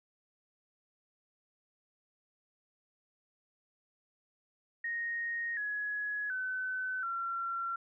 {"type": "tone with pitch steps", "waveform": "sine", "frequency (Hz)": [1864.7, 1680.6, 1514.6, 1365], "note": ["A#6", "G#6", "F#6", "F6"], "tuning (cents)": [0, 20, 40, -40], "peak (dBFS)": -33, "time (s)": [4.84, 7.76], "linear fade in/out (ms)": 5, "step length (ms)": 730, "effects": []}